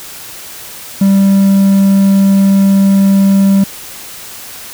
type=tone; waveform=triangle; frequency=195.8 Hz; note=G3; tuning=2 cents flat; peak=-3 dBFS; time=1.01-3.64 s; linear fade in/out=5 ms; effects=white hiss -29 dBFS RMS until 4.73 s

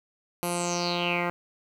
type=tone with low-pass filter sweep; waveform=10% pulse; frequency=174.61 Hz; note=F3; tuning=in tune; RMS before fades=-28 dBFS; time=0.43-1.3 s; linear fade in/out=0 ms; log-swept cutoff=12000 to 1700 Hz; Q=6.4; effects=9-bit

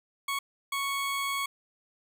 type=tone bursts at uneven times; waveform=20% pulse; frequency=1108.7 Hz; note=C#6; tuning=in tune; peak=-24 dBFS; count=2; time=0.28-0.39 / 0.72-1.46 s; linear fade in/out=5 ms; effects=none

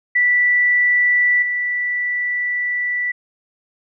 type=tone with level steps; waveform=sine; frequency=1966 Hz; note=B6; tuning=8 cents flat; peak=-12 / -18 dBFS; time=0.15-3.12 s; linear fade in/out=10 ms; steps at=1.42 s; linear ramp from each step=5 ms; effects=none

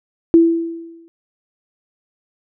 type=tone with exponential decay; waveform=sine; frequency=332.7 Hz; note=E4; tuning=16 cents sharp; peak=-4 dBFS; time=0.34-1.08 s; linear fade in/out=0 ms; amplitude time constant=160 ms; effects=none

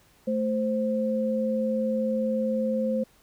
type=tone pair together; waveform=sine; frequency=220 / 522.9 Hz; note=A3 / C5; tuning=0 / -1 cents; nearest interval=octave + minor third; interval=1499 cents; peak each=-26 dBFS; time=0.27-3.04 s; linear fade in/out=10 ms; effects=pink hiss -60 dBFS RMS until 3.22 s

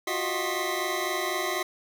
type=tone cluster; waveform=25% pulse; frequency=352 / 376 / 620 / 1065 / 1974 Hz; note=F4 / F#4 / D#5 / C6 / B6; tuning=+14 / +28 / -6 / +30 / -1 cents; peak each=-30 dBFS; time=0.07-1.63 s; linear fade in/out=5 ms; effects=none

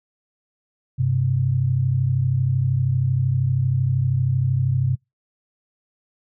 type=tone pair together; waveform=sine; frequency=98 / 130.81 Hz; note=G2 / C3; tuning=0 / 0 cents; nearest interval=perfect fourth; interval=500 cents; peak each=-23 / -18 dBFS; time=0.98-4.96 s; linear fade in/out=20 ms; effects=noise-tail reverb RT60 0.2 s tail -26 dB re dry

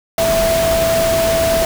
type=tone in noise; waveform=sine; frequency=660 Hz; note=E5; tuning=2 cents sharp; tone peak=-13 dBFS; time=0.18-1.65 s; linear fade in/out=2 ms; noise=pink; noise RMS=-20 dBFS; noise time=0.18-1.65 s; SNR=+4 dB; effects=none

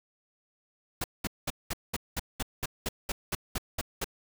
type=noise bursts; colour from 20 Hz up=pink; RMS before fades=-31 dBFS; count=14; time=1.01-4.044 s; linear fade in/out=5 ms; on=31 ms; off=200 ms; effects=none

